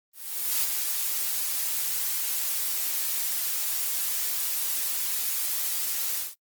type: noise with ADSR envelope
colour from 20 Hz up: blue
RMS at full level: -24 dBFS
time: 0.13-6.35 s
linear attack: 510 ms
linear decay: 4 ms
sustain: -4 dB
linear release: 180 ms
effects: noise-tail reverb RT60 0.1 s tail -23 dB re dry + Opus 24 kbps